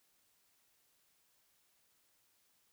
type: silence
effects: white hiss -74 dBFS RMS until 2.72 s